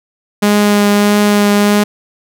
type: tone with vibrato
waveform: sawtooth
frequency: 205.9 Hz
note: G#3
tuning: 15 cents flat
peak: -4 dBFS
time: 0.42-1.84 s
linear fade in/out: 10 ms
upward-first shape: triangle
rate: 1.6 Hz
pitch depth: 13 cents each way
effects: none